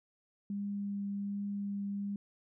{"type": "tone with vibrato", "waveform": "sine", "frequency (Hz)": 201.2, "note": "G3", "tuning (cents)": 45, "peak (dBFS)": -34, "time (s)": [0.5, 2.16], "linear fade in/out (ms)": 2, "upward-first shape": "triangle", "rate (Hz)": 1.3, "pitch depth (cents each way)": 9, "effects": []}